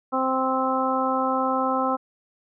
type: harmonic tone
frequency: 261.6 Hz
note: C4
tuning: in tune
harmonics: 1 / 2 / 3 / 4 / 5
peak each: -27 / -27 / -27 / -27 / -27 dBFS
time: 0.12-1.97 s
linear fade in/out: 20 ms
effects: none